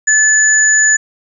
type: tone pair together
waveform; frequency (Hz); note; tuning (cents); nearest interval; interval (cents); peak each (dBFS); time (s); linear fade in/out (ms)
sine; 1731 / 6924; A6 / A8; -29 / -29; 2 octaves; 2400; -10; 0.07-0.97; 10
effects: none